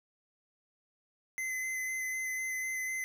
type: tone with vibrato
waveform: square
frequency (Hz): 2045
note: C7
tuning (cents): -40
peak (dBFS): -34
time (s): 1.38-3.04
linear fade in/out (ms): 0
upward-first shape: square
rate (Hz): 4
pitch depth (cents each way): 10
effects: none